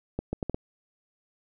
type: accelerating click train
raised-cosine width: 2 ms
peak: -16 dBFS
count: 5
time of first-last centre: 0.19-0.545 s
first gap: 140 ms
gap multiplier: 0.7
effects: none